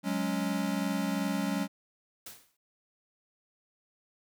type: chord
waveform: square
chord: F# suspended second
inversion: none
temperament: equal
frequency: 185 / 207.7 / 277.2 Hz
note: F#3 / G#3 / C#4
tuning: 0 / 0 / 0 cents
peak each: -34 dBFS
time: 0.03-1.68 s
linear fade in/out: 50 ms
type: noise with exponential decay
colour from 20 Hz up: white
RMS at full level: -41 dBFS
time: 2.26-2.57 s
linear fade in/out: 5 ms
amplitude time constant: 67 ms
effects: none